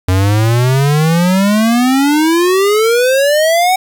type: exponential sweep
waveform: square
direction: up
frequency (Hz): 90.6 to 759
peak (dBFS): -9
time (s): 0.08-3.76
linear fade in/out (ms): 5
effects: 7-bit